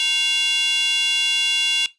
square tone with high-pass filter, 310.1 Hz, D#4, 6 cents flat, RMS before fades -20 dBFS, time 0-1.86 s, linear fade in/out 0 ms, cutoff 3000 Hz, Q 9.6, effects noise-tail reverb RT60 0.2 s tail -19 dB re dry + resampled to 24000 Hz

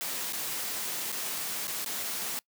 white noise with dropouts, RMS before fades -34 dBFS, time 0.01-2.39 s, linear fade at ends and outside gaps 0 ms, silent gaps 0.324-0.332 / 1.119-1.126 / 1.671-1.679 / 1.845-1.861 s, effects noise-tail reverb RT60 0.1 s tail -24 dB re dry + high-pass 150 Hz 12 dB/octave

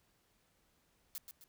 blue noise with echo, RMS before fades -43 dBFS, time 1.15-1.18 s, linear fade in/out 0 ms, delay 130 ms, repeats 2, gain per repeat -7 dB, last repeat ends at 1.44 s, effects pink hiss -74 dBFS RMS until 1.48 s

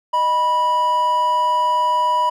triangle tone pair together, 618 / 981 Hz, D#5 / B5, -12 / -12 cents, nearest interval minor sixth, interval 800 cents, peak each -24 / -13 dBFS, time 0.13-2.3 s, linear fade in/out 10 ms, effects none

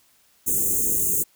white band-stop noise, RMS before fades -22 dBFS, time 0.46-1.24 s, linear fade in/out 20 ms, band 490 to 6400 Hz, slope 96 dB/octave, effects white hiss -60 dBFS RMS until 1.35 s

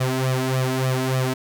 sawtooth tone with flanger, 130 Hz, C3, 11 cents flat, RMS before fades -22 dBFS, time 0-1.34 s, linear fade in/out 10 ms, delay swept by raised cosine 1.6 to 3.1 ms, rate 3.4 Hz, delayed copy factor +0.85, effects none

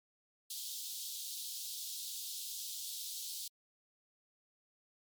pink high-pass noise, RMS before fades -43 dBFS, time 0.5-3.48 s, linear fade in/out 5 ms, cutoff 3400 Hz, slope 48 dB/octave, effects MP3 96 kbps

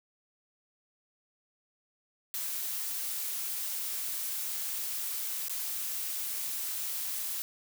blue noise with dropouts, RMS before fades -35 dBFS, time 2.34-7.42 s, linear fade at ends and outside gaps 0 ms, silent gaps 5.483-5.496 s, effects none

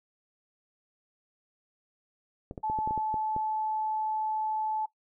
clicks, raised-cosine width 2 ms, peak -24 dBFS, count 9, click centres 2.511 / 2.578 / 2.699 / 2.788 / 2.875 / 2.909 / 2.977 / 3.142 / 3.364 s
sine tone, 867 Hz, A5, 26 cents flat, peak -28 dBFS, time 2.63-4.86 s, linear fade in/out 10 ms
effects noise-tail reverb RT60 0.1 s tail -17 dB re dry

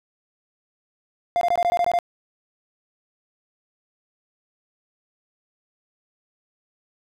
triangle tone bursts, 698.5 Hz, F5, in tune, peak -15 dBFS, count 9, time 1.36-1.988 s, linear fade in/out 0 ms, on 52 ms, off 20 ms, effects none

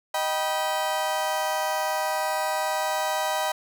35% pulse chord, Eb augmented, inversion none, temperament just, 622.3 / 777.8 / 972.3 Hz, Eb5 / G5 / B5, 0 / -14 / -27 cents, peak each -27 dBFS, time 0.14-3.52 s, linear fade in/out 5 ms, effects none

